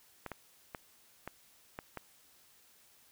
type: clicks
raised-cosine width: 0.5 ms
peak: -25 dBFS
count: 6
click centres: 0.263 / 0.317 / 0.748 / 1.276 / 1.789 / 1.973 s
effects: white hiss -64 dBFS RMS until 3.11 s